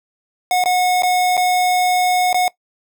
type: tone with dropouts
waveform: square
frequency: 728 Hz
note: F#5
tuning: 28 cents flat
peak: -14 dBFS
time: 0.51-2.48 s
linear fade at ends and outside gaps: 1 ms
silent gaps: 0.639-0.658 / 1.022-1.033 / 1.369-1.376 / 2.329-2.344 s
effects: noise-tail reverb RT60 0.1 s tail -19 dB re dry